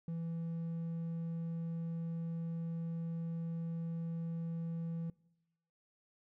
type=tone with hard clipping; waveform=sine; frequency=166.2 Hz; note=E3; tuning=15 cents sharp; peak=-38 dBFS; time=0.08-5.1 s; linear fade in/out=2 ms; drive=3 dB; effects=noise-tail reverb RT60 0.9 s tail -23 dB re dry